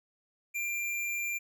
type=tone; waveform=square; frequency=2378 Hz; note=D7; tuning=21 cents sharp; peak=-32 dBFS; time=0.54-1.39 s; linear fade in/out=20 ms; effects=none